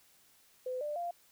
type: tone with pitch steps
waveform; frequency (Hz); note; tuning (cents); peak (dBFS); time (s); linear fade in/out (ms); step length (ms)
sine; 508 / 593.7 / 693.9; B4 / D5 / F5; +49 / +19 / -11; -34; 0.66-1.11; 5; 150
effects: white hiss -65 dBFS RMS until 1.31 s